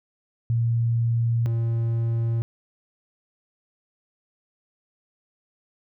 sine / triangle tone pair in turn, 116.54 / 115.33 Hz, A#2 / A#2, 0 / -18 cents, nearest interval unison, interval 18 cents, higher first, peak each -19 dBFS, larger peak neither, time 0.5-1.46 / 1.46-2.42 s, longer neither, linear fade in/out 0 ms, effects none

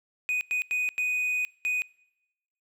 triangle tone bursts at uneven times, 2489 Hz, D#7, in tune, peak -23 dBFS, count 5, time 0.29-0.41 / 0.51-0.62 / 0.71-0.89 / 0.98-1.45 / 1.65-1.82 s, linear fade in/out 0 ms, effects noise-tail reverb RT60 0.9 s tail -24 dB re dry

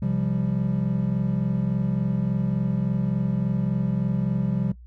triangle chord, C suspended fourth, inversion none, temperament equal with one note detuned, 130.81 / 172.51 / 196 Hz, C3 / F3 / G3, 0 / -21 / 0 cents, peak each -24 dBFS, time 0.02-4.72 s, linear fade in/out 5 ms, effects noise-tail reverb RT60 0.1 s tail -18 dB re dry + added 60 Hz sine -42 dBFS peak until 4.86 s

